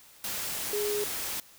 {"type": "tone in noise", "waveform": "sine", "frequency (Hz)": 415.3, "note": "G#4", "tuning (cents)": 0, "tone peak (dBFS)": -28, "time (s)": [0.73, 1.04], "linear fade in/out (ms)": 2, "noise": "white", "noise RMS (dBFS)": -34, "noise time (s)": [0.24, 1.4], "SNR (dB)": 3, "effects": ["white hiss -55 dBFS RMS until 1.58 s"]}